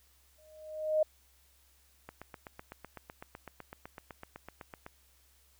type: tone with exponential growth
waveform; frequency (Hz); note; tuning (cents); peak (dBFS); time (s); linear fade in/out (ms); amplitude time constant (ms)
sine; 620; D#5; -6; -22; 0.38-1.03; 5; 140
type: click train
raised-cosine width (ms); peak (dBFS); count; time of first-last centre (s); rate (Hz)
0.5; -29; 23; 2.09-4.864; 7.93
effects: added 66 Hz sine -67 dBFS peak until 5.59 s + white hiss -67 dBFS RMS until 5.59 s

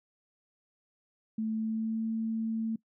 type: tone with pitch glide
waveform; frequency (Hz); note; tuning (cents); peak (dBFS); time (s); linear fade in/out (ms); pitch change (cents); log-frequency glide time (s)
sine; 220 to 223.6; A3 to A3; 0 to +28; -29; 1.38-2.76; 5; +28; 1.54-2.06
effects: noise-tail reverb RT60 0.1 s tail -21 dB re dry

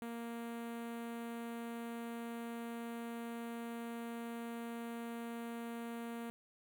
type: tone with notch filter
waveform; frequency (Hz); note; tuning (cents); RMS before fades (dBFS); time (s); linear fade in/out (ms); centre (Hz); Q
sawtooth; 233.2; A#3; +1; -44; 0.02-6.3; 0; 5200; 0.74
effects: none

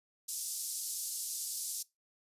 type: band-pass noise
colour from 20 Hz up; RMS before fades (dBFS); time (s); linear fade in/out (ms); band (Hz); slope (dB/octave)
white; -39; 0.28-1.83; 10; 5000 to 12000; 24
effects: noise-tail reverb RT60 0.2 s tail -21 dB re dry + resampled to 32000 Hz

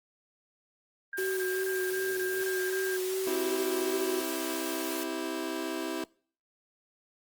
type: tone bursts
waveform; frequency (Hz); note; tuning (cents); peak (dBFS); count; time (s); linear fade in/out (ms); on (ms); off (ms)
sine; 1600; G6; +35; -34; 7; 1.13-2.966; 2; 240; 26
type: high-pass noise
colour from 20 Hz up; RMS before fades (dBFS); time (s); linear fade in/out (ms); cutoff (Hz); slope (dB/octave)
white; -39; 1.17-5.04; 10; 420; 24
type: tone with vibrato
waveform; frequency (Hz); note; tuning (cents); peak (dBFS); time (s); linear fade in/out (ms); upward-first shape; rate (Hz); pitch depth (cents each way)
sine; 375.3; F#4; +25; -29; 1.18-4.21; 5; sine; 2.6; 23
type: chord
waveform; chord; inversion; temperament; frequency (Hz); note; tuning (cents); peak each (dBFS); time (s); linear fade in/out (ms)
sawtooth; C major; none; just; 261.6 / 327 / 392.4; C4 / E4 / G4; 0 / -14 / +2; -35 / -30 / -34; 3.27-6.04; 2
effects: noise-tail reverb RT60 0.5 s tail -25 dB re dry + Opus 24 kbps

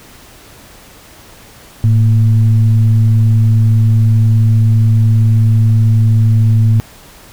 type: tone with frequency modulation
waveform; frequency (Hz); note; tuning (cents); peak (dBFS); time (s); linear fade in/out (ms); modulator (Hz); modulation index
sine; 110; A2; 0; -6; 1.84-6.8; 0; 120; 0.37
effects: pink hiss -39 dBFS RMS until 7.32 s

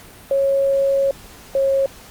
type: tone pair in turn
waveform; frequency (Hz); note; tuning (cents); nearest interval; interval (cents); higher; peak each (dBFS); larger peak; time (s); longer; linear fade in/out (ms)
sine; 549 / 543.6; C#5 / C#5; -17 / -34; unison; 17; first; -14; neither; 0.31-1.11 / 1.55-1.86; first; 2
effects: pink hiss -42 dBFS RMS until 2.1 s + Opus 48 kbps

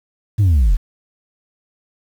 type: linear sweep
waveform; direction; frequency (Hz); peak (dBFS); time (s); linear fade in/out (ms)
sine; down; 109.5 to 33.98; -7; 0.38-0.77; 20
effects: tanh soft clip ceiling -9 dBFS + 7-bit

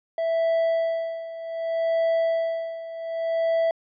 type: tone with tremolo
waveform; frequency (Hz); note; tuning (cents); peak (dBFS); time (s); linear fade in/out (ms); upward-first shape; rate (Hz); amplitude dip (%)
triangle; 659.3; E5; 0; -17; 0.18-3.71; 2; sine; 0.65; 80
effects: resampled to 11025 Hz

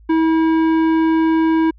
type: tone with tanh clipping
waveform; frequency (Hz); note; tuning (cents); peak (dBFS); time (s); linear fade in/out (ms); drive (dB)
triangle; 322.6; E4; -37; -14; 0.09-1.71; 10; 17
effects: added 54 Hz sine -42 dBFS peak until 1.78 s

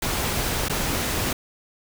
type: noise with dropouts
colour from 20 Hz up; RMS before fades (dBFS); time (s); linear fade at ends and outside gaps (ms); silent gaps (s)
pink; -25; 0.02-1.33; 5; 0.685-0.696
effects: none

